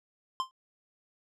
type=tone with exponential decay; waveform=square; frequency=1045 Hz; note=C6; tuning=2 cents flat; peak=-25 dBFS; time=0.4-0.51 s; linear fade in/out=0 ms; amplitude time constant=22 ms; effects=low-pass 6000 Hz 12 dB/octave